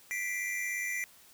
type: tone cluster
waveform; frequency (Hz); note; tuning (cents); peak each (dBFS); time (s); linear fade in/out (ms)
square; 1970 / 2067 / 2358; B6 / C7 / D7; -5 / -22 / +6; -36 / -40 / -38; 0.11-1.04; 0
effects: white hiss -58 dBFS RMS until 1.33 s